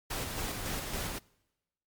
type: noise with tremolo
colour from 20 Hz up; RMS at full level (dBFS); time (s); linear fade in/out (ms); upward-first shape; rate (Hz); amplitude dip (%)
pink; -35; 0.1-1.19; 10; square; 3.6; 30
effects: noise-tail reverb RT60 1.0 s tail -25 dB re dry + MP3 96 kbps